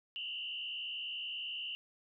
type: tone with frequency modulation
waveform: sine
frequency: 2899 Hz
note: F#7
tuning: 36 cents flat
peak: -38 dBFS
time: 0.16-1.75 s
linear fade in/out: 0 ms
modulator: 70.2 Hz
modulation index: 2.2
effects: none